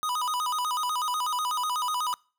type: tone with vibrato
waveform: square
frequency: 1108.7 Hz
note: C#6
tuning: in tune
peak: -27 dBFS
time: 0.03-2.14 s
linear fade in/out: 0 ms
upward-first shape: square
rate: 8.1 Hz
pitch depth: 200 cents each way
effects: noise-tail reverb RT60 0.4 s tail -25 dB re dry